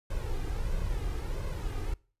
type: noise with flanger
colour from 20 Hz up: brown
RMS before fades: -32 dBFS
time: 0.1-1.94 s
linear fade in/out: 5 ms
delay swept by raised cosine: 1.9 to 2.51 ms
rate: 1.5 Hz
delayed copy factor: +0.65
effects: noise-tail reverb RT60 0.4 s tail -23 dB re dry + resampled to 32000 Hz